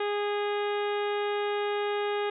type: harmonic tone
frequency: 411.6 Hz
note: G#4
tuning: 16 cents flat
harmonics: 1 / 2 / 3 / 4 / 5 / 6 / 7 / 8 / 9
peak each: -28 / -34 / -38 / -40 / -42 / -44 / -45 / -46 / -47 dBFS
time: 0-2.3 s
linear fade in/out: 5 ms
effects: none